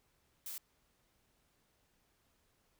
blue noise, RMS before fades -44 dBFS, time 0.46-0.58 s, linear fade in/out 2 ms, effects pink hiss -75 dBFS RMS until 2.79 s

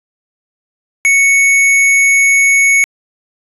sine tone with tanh clipping, 2217 Hz, C#7, in tune, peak -8 dBFS, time 1.05-2.84 s, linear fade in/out 0 ms, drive 18 dB, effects resampled to 32000 Hz

